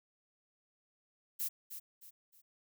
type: noise with echo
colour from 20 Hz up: violet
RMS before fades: -36 dBFS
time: 1.39-1.49 s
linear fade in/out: 20 ms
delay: 310 ms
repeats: 3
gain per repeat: -9 dB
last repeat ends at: 2.42 s
effects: none